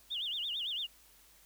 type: tone with vibrato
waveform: sine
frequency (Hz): 3220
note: G7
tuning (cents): +46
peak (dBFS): -34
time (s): 0.1-0.87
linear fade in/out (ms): 20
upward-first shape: sine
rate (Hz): 8.9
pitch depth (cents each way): 230
effects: added 50 Hz sine -69 dBFS peak until 1.45 s + white hiss -62 dBFS RMS until 1.45 s